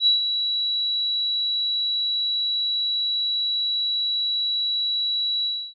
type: tone with ADSR envelope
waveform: sine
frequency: 3915 Hz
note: B7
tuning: 16 cents flat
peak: -13 dBFS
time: 0-5.74 s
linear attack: 67 ms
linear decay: 130 ms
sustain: -8 dB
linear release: 290 ms
effects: none